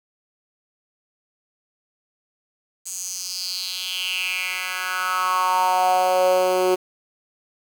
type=tone with high-pass filter sweep; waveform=10% pulse; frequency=184.1 Hz; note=F#3; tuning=8 cents flat; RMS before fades=-22 dBFS; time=2.85-6.76 s; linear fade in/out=20 ms; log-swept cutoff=7400 to 380 Hz; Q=4.7; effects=7-bit